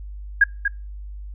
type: tone with echo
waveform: sine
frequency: 1633 Hz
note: G#6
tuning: 30 cents flat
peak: -9 dBFS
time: 0.41-0.44 s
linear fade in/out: 5 ms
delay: 240 ms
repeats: 1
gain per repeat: -8 dB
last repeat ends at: 0.68 s
effects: noise-tail reverb RT60 0.3 s tail -26 dB re dry + added 50 Hz sine -32 dBFS peak until 1.34 s